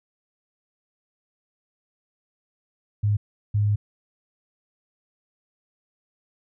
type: tone bursts at uneven times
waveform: sine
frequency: 103.83 Hz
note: G#2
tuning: in tune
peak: -18 dBFS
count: 2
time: 3.03-3.17 / 3.54-3.76 s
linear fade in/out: 10 ms
effects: none